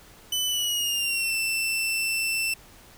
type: tone with pitch glide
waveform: sawtooth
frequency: 3000 to 2673 Hz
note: F#7 to E7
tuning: +23 to +23 cents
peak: -21 dBFS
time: 0.32-2.54 s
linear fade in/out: 5 ms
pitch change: -200 cents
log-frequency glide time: 0.47-1.35 s
effects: pink hiss -51 dBFS RMS until 2.97 s